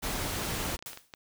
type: noise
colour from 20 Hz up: pink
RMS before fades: -33 dBFS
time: 0.02-0.77 s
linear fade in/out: 20 ms
type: clicks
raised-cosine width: 0.2 ms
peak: -25 dBFS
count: 5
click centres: 0.791 / 0.825 / 0.932 / 0.974 / 1.138 s
type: noise with exponential decay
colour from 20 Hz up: white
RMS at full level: -38 dBFS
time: 0.86-1.15 s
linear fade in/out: 1 ms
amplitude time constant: 61 ms
effects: none